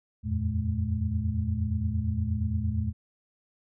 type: tone cluster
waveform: sine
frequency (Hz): 83 / 91.6 / 113.1 / 213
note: E2 / F#2 / A2 / G#3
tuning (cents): +12 / -17 / +48 / +44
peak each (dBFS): -29 / -32 / -31 / -33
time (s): 0.23-2.93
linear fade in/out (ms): 50
effects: none